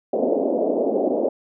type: band-pass noise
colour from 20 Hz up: white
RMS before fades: -21 dBFS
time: 0.13-1.29 s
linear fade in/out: 5 ms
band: 230 to 650 Hz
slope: 48 dB/octave
effects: none